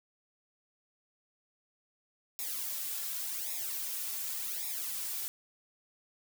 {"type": "noise with flanger", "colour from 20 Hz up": "blue", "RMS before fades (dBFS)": -37, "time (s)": [2.39, 5.28], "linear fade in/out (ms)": 0, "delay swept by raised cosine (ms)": [0.66, 3.26], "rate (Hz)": 0.88, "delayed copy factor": -0.9, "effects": []}